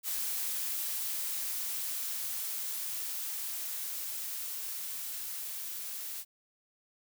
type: noise with level ramp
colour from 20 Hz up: blue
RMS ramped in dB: -34 to -40 dBFS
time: 0.03-6.25 s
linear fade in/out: 50 ms
effects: none